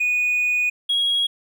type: tone pair in turn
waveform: triangle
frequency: 2475 / 3304 Hz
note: D#7 / G#7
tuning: -10 / -10 cents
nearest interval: perfect fourth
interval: 500 cents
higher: second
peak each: -15 dBFS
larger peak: neither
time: 0-0.7 / 0.89-1.27 s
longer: first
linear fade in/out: 10 ms
effects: tanh soft clip ceiling -13 dBFS